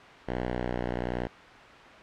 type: tone with pitch glide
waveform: 5% pulse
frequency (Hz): 61.74 to 60.75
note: B1 to B1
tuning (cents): 0 to -28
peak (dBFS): -18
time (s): 0.27-1.28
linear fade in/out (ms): 20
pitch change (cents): -28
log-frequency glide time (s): 0.38-0.89
effects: white hiss -47 dBFS RMS until 2.02 s + low-pass 2000 Hz 12 dB/octave